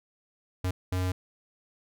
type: tone bursts at uneven times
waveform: square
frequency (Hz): 91.8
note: F#2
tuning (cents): -13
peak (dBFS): -27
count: 2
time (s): 0.64-0.71 / 0.92-1.12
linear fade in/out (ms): 5
effects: none